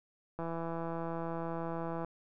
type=click train; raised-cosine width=1 ms; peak=-25 dBFS; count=276; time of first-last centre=0.39-2.047 s; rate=166 Hz; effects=none